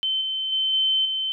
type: tone with level steps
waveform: sine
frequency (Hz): 3080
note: G7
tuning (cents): -31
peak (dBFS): -21 / -24 / -20 / -18 / -23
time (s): 0.03-1.32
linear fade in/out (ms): 0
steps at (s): 0.21 / 0.52 / 0.73 / 1.05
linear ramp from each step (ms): 5
effects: none